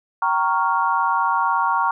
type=chord; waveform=sine; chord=G half-diminished seventh; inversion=none; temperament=equal with one note detuned; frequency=774.5 / 932.3 / 1108.7 / 1396.9 Hz; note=G5 / Bb5 / Db6 / F6; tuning=-21 / 0 / 0 / 0 cents; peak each=-26 / -20 / -21 / -25 dBFS; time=0.22-1.91 s; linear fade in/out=2 ms; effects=none